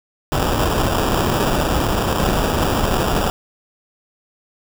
pink noise with sample-and-hold, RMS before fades -18 dBFS, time 0.32-3.3 s, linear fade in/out 0 ms, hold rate 2100 Hz, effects none

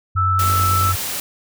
sine tone with vibrato, 92.7 Hz, F#2, 4 cents sharp, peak -18 dBFS, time 0.15-0.96 s, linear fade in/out 10 ms, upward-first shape triangle, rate 8.9 Hz, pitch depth 18 cents each way
sine tone, 1318.5 Hz, E6, in tune, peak -16 dBFS, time 0.16-0.93 s, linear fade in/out 20 ms
white noise, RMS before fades -25 dBFS, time 0.39-1.2 s, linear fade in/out 2 ms
click train, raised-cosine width 2 ms, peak -21 dBFS, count 25, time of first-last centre 0.42-0.892 s, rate 50.9 Hz
effects none

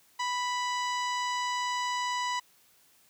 harmonic tone with a mistuned harmonic, 987.8 Hz, B5, in tune, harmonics 1 / 2 / 3 / 4 / 5 / 6 / 7 / 8, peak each -30 / -36 / -40 / -42 / -44 / -46 / -47 / -48 dBFS, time 0.19-2.4 s, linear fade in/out 10 ms, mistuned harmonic 8, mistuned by -21 cents, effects white hiss -63 dBFS RMS until 3.09 s + high-pass 60 Hz 12 dB/octave

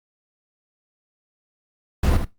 brown noise with echo, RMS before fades -17 dBFS, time 2.03-2.17 s, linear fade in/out 5 ms, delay 77 ms, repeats 1, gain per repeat -7 dB, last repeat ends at 2.247 s, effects noise-tail reverb RT60 0.2 s tail -17 dB re dry + Opus 48 kbps

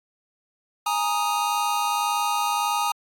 square chord, Ab suspended second, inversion none, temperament equal, 830.6 / 932.3 / 1244.5 Hz, Ab5 / Bb5 / Eb6, 0 / 0 / 0 cents, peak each -27 dBFS, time 0.86-2.92 s, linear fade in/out 5 ms, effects AAC 64 kbps

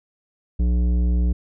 sine tone with tanh clipping, 60 Hz, B1, 49 cents flat, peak -18 dBFS, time 0.59-1.33 s, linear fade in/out 10 ms, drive 12 dB, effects none

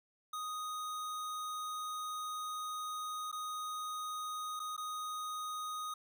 square tone with dropouts, 1244.5 Hz, D#6, in tune, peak -39 dBFS, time 0.33-5.94 s, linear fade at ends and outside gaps 5 ms, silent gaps 3.316-3.326 / 4.595-4.599 / 4.766-4.777 s, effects none

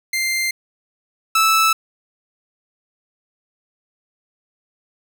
sawtooth tone pair in turn, 2093 / 1312.4 Hz, C7 / E6, 0 / -8 cents, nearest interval minor sixth, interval 808 cents, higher first, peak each -15 / -9 dBFS, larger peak second, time 0.13-0.51 / 1.35-1.73 s, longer neither, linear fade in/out 5 ms, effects none

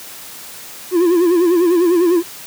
triangle tone with vibrato, 348.2 Hz, F4, 5 cents flat, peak -8 dBFS, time 0.91-2.23 s, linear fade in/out 50 ms, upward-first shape sine, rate 10 Hz, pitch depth 94 cents each way, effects white hiss -34 dBFS RMS until 2.46 s + high-pass 100 Hz 12 dB/octave

